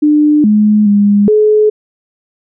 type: tone with pitch steps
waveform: sine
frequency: 299.3 / 211.1 / 203.9 / 426.2 Hz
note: D4 / G#3 / G#3 / G#4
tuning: +33 / +29 / -32 / +45 cents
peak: -5 dBFS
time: 0.02-1.7 s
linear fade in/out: 10 ms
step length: 420 ms
effects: none